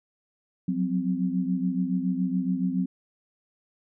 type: tone cluster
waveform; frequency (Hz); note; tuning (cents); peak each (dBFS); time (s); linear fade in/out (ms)
sine; 180.3 / 187.4 / 259.6; F#3 / F#3 / C4; -45 / +22 / -13; -28; 0.68-2.86; 5
effects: none